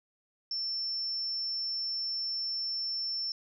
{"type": "tone", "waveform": "sine", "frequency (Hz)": 5380, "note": "E8", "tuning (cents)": 34, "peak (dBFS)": -31, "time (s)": [0.51, 3.32], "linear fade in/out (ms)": 2, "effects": []}